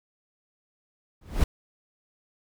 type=noise with exponential growth; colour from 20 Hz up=brown; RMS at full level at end=-17 dBFS; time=1.21-1.44 s; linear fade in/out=5 ms; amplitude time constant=50 ms; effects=none